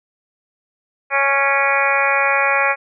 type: harmonic tone with a mistuned harmonic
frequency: 277.2 Hz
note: C#4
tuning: in tune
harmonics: 2 / 3 / 4 / 5 / 6 / 7 / 8 / 9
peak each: -22 / -22 / -22 / -22 / -22 / -22 / -22 / -22 dBFS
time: 1.1-2.76 s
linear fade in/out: 50 ms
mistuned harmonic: 9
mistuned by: -47 cents
effects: none